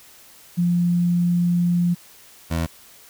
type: tone pair in turn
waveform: sine / 20% pulse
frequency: 174.61 / 82.4 Hz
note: F3 / E2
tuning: 0 / 0 cents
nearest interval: octave + minor second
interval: 1300 cents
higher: first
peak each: -16 dBFS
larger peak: neither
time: 0.57-1.95 / 2.5-2.67 s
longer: first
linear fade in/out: 20 ms
effects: white hiss -48 dBFS RMS until 3.09 s